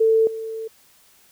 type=tone with level steps; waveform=sine; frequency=445.6 Hz; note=A4; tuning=22 cents sharp; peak=-13 / -27 dBFS; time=0-0.68 s; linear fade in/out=10 ms; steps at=0.27 s; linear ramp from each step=2 ms; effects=white hiss -55 dBFS RMS until 1.31 s